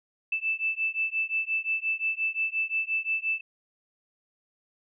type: beating tone pair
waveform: sine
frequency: 2637 / 2642.7 Hz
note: E7 / E7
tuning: 0 / +4 cents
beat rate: 5.7 Hz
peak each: -29 dBFS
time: 0.32-3.41 s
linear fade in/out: 5 ms
effects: none